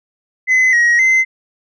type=tone with pitch steps; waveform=sine; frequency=2033 / 1895 / 2063 Hz; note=B6 / A#6 / C7; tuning=+50 / +28 / -25 cents; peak=-6 dBFS; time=0.47-1.25 s; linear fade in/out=50 ms; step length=260 ms; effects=tanh soft clip ceiling -8 dBFS